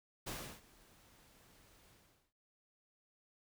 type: noise with ADSR envelope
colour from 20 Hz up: pink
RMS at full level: -42 dBFS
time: 0.26-2.33 s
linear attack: 15 ms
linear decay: 330 ms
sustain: -23 dB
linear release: 440 ms
effects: none